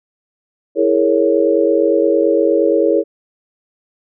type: chord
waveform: sine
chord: A# half-diminished seventh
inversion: second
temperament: equal with one note detuned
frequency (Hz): 329.6 / 415.3 / 464 / 554.4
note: E4 / G#4 / A#4 / C#5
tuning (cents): 0 / 0 / -8 / 0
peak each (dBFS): -16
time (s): 0.75-3.04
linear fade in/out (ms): 50
effects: none